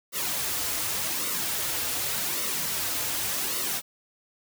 white noise with flanger, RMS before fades -29 dBFS, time 0.12-3.82 s, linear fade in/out 50 ms, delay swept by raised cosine 1.2 to 5.3 ms, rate 0.87 Hz, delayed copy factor -0.6, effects none

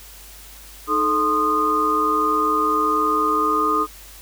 sine tone cluster, 309.5 / 433.8 / 1051 / 1231 Hz, D#4 / A4 / C6 / D#6, -9 / -25 / +7 / -19 cents, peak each -25 / -25 / -25 / -18 dBFS, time 0.87-3.87 s, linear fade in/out 50 ms, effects added 50 Hz sine -44 dBFS peak until 4.21 s + white hiss -43 dBFS RMS until 4.21 s

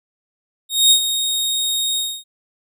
sawtooth tone with ADSR envelope, 3729 Hz, A#7, in tune, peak -5 dBFS, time 0.69-2.24 s, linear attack 220 ms, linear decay 85 ms, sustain -10 dB, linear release 270 ms, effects none

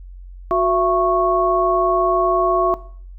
sine tone cluster, 365.2 / 671 / 1103 Hz, F#4 / E5 / C#6, -23 / +31 / -9 cents, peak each -19 dBFS, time 0.51-2.74 s, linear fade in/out 0 ms, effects noise-tail reverb RT60 0.5 s tail -17 dB re dry + added 45 Hz sine -34 dBFS peak until 3.18 s

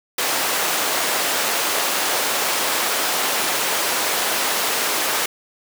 pink high-pass noise, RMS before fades -21 dBFS, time 0.18-5.26 s, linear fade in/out 5 ms, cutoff 520 Hz, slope 12 dB/octave, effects none

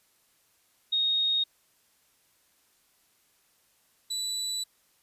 sine / 30% pulse tone pair in turn, 3729 / 3958 Hz, A#7 / B7, 0 / +3 cents, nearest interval minor second, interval 103 cents, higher second, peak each -23 / -27 dBFS, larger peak first, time 0.92-1.44 / 4.1-4.64 s, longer second, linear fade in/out 10 ms, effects white hiss -67 dBFS RMS until 5.02 s + resampled to 32000 Hz

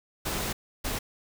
pink noise bursts at uneven times, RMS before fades -31 dBFS, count 2, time 0.25-0.53 / 0.84-0.99 s, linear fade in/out 10 ms, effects none

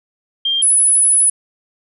sine tone pair in turn, 3190 / 10128 Hz, G7 / D#9, +30 / +30 cents, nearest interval octave + minor sixth, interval 2000 cents, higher second, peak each -14 / -9 dBFS, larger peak second, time 0.45-0.62 / 0.62-1.3 s, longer second, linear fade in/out 5 ms, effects none

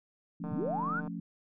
sine chord, F augmented, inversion none, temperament equal, 174.61 / 220 / 277.2 Hz, F3 / A3 / C#4, 0 / 0 / 0 cents, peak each -38 / -41 / -42 dBFS, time 0.4-1.2 s, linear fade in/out 5 ms
click train, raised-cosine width 1 ms, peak -31 dBFS, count 97, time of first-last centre 0.44-1.076 s, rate 151 Hz
sine linear sweep, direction up, 77.9 to 1529 Hz, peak -31 dBFS, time 0.51-1.01 s, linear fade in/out 20 ms
effects none

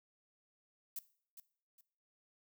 violet noise with echo, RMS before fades -42 dBFS, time 0.96-0.99 s, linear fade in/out 2 ms, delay 410 ms, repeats 2, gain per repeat -11 dB, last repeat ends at 1.81 s, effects noise-tail reverb RT60 0.5 s tail -18 dB re dry

